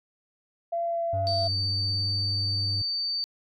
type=tone with vibrato; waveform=sine; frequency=678 Hz; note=E5; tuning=49 cents sharp; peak=-25 dBFS; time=0.72-1.48 s; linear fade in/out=10 ms; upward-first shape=triangle; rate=2.3 Hz; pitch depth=10 cents each way
type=tone with pitch glide; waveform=triangle; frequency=96.2 to 98.73 Hz; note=G2 to G2; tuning=-32 to +13 cents; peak=-26 dBFS; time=1.13-2.82 s; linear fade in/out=5 ms; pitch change=+45 cents; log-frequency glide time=1.55-2.12 s
type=tone; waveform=sine; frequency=4589 Hz; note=D8; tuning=41 cents flat; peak=-26 dBFS; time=1.27-3.24 s; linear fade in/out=0 ms
effects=tanh soft clip ceiling -15 dBFS